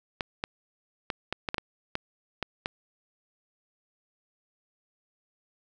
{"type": "clicks", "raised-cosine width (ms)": 0.3, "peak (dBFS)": -13, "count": 10, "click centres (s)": [0.208, 0.439, 1.102, 1.326, 1.488, 1.544, 1.582, 1.954, 2.427, 2.659], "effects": []}